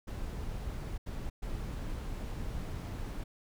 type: noise bursts at uneven times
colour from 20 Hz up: brown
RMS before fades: -38 dBFS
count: 3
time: 0.07-0.98 / 1.06-1.3 / 1.42-3.24 s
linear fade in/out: 10 ms
effects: none